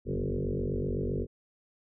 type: tone with frequency modulation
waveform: sine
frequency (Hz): 146.83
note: D3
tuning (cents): 0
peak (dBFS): -28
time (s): 0.05-1.27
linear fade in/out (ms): 50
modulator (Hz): 47.8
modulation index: 6.7
effects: none